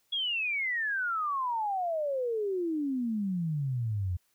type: exponential sweep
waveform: sine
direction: down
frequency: 3377 to 86 Hz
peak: -28 dBFS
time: 0.12-4.17 s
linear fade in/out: 10 ms
effects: white hiss -72 dBFS RMS until 4.34 s

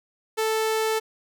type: tone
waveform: sawtooth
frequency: 440 Hz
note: A4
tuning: in tune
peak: -18 dBFS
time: 0.37-1 s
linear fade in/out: 20 ms
effects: none

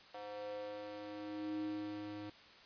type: tone with high-pass filter sweep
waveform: square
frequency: 103.83 Hz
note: G#2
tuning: in tune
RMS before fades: -44 dBFS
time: 0.14-2.3 s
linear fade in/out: 5 ms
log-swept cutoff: 620 to 220 Hz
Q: 5.2
effects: white hiss -59 dBFS RMS until 2.65 s + resampled to 11025 Hz

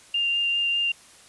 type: tone with vibrato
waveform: sine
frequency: 2794 Hz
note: F7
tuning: in tune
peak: -21 dBFS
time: 0.14-0.92 s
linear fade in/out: 5 ms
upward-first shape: sine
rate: 5 Hz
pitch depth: 9 cents each way
effects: white hiss -51 dBFS RMS until 1.28 s + resampled to 24000 Hz

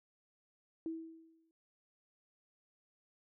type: tone with exponential decay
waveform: sine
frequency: 325.4 Hz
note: E4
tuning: 22 cents flat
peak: -35 dBFS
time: 0.86-1.51 s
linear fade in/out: 1 ms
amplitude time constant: 140 ms
effects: none

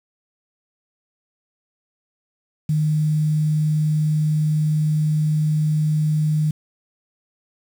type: tone with quantisation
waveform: sine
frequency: 153.3 Hz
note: D#3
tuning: 25 cents flat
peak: -16 dBFS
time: 2.69-6.51 s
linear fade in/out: 5 ms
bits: 7
effects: none

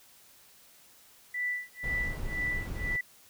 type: tone with tremolo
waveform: sine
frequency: 1975.5 Hz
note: B6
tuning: in tune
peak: -28 dBFS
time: 1.34-3.01 s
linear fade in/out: 5 ms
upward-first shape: sine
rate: 2 Hz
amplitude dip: 100%
type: noise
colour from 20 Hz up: brown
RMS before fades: -36 dBFS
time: 1.83-2.97 s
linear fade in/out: 10 ms
effects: white hiss -58 dBFS RMS until 3.29 s

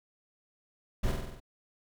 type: noise with echo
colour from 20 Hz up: brown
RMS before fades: -28 dBFS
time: 1.03-1.12 s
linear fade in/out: 10 ms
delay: 47 ms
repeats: 6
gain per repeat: -3 dB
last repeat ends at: 1.402 s
effects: none

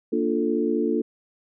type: chord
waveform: sine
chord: Bb major seventh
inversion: none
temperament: equal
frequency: 233.1 / 293.7 / 349.2 / 440 Hz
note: Bb3 / D4 / F4 / A4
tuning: 0 / 0 / 0 / 0 cents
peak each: -26 dBFS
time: 0.12-1.02 s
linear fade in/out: 10 ms
effects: none

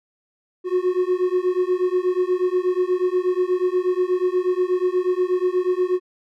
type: beating tone pair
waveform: triangle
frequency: 360.5 / 368.8 Hz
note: F#4 / F#4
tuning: -45 / -6 cents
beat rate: 8.3 Hz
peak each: -19 dBFS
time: 0.64-6 s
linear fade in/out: 50 ms
effects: none

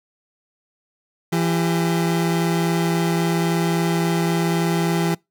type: tone pair together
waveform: 30% pulse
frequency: 168.18 / 400 Hz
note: E3 / G4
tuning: +35 / +35 cents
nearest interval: octave + minor third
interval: 1500 cents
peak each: -16 / -23 dBFS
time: 1.32-5.15 s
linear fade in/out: 10 ms
effects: noise-tail reverb RT60 0.2 s tail -25 dB re dry

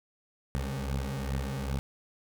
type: beating tone pair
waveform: 20% pulse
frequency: 66.3 / 68.8 Hz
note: C2 / C#2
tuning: +23 / -12 cents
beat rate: 2.5 Hz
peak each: -29 dBFS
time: 0.55-1.79 s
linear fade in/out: 0 ms
effects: none

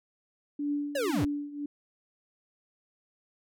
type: tone with tremolo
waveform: sine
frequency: 290 Hz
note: D4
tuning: 22 cents flat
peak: -26 dBFS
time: 0.59-1.66 s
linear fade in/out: 5 ms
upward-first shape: triangle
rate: 1.9 Hz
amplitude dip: 85%
type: linear sweep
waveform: square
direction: down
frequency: 590 to 67.6 Hz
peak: -28 dBFS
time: 0.95-1.25 s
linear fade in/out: 5 ms
effects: none

